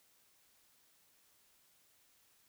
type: silence
effects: white hiss -70 dBFS RMS until 2.48 s